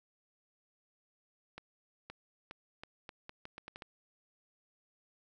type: accelerating click train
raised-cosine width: 0.3 ms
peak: -29 dBFS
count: 11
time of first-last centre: 1.58-3.822 s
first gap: 520 ms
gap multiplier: 0.79
effects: none